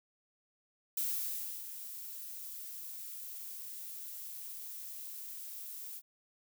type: noise with ADSR envelope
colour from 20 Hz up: violet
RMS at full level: -34 dBFS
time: 0.97-6.02 s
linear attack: 5 ms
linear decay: 650 ms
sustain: -11 dB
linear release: 51 ms
effects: none